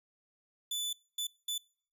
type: tone bursts at uneven times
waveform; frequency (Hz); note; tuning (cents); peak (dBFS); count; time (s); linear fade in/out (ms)
sawtooth; 3488; A7; -16; -30; 3; 0.71-0.93 / 1.18-1.27 / 1.48-1.58; 5
effects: noise-tail reverb RT60 0.5 s tail -25 dB re dry